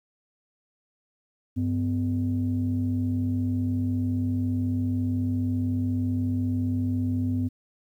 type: tone pair together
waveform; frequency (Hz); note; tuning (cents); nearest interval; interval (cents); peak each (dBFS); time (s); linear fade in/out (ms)
sine; 98.2 / 252.6; G2 / B3; +4 / +39; octave + major third; 1635; -25; 1.56-7.49; 20
effects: tanh soft clip ceiling -17 dBFS + 10-bit